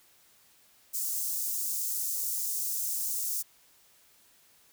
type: high-pass noise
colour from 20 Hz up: white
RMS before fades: -32 dBFS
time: 0.93-3.43 s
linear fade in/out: 20 ms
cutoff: 6100 Hz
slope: 24 dB/octave
effects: white hiss -62 dBFS RMS until 4.72 s